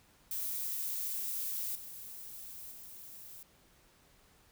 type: noise with level steps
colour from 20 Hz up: violet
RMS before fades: -37 / -47 / -50 dBFS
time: 0.31-3.43 s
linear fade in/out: 2 ms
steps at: 1.75 / 2.71 s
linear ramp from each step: 5 ms
effects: pink hiss -65 dBFS RMS until 4.51 s